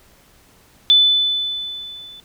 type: tone with level ramp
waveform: sine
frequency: 3500 Hz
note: A7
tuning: 10 cents flat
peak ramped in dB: -7 to -37 dBFS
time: 0.9-2.2 s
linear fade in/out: 0 ms
effects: pink hiss -52 dBFS RMS until 2.24 s